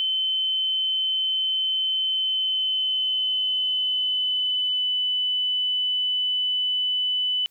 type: tone with pitch glide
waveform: sine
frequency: 3065 to 3000 Hz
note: G7 to F#7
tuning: -40 to +23 cents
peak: -21 dBFS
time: 0-7.46 s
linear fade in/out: 0 ms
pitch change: -37 cents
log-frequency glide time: 2.1-4.85 s
effects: white hiss -65 dBFS RMS until 7.5 s